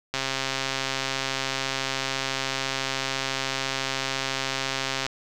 click train, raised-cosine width 0.2 ms, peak -9 dBFS, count 661, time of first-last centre 0.14-5.065 s, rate 134 Hz, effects none

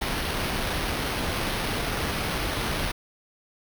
pink noise with sample-and-hold, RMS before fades -28 dBFS, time 0.01-2.92 s, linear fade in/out 10 ms, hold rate 7350 Hz, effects none

